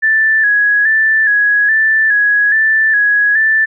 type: tone with vibrato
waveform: sine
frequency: 1716 Hz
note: A6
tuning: 44 cents flat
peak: -8 dBFS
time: 0.02-3.66 s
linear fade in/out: 20 ms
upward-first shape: square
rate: 1.2 Hz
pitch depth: 48 cents each way
effects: none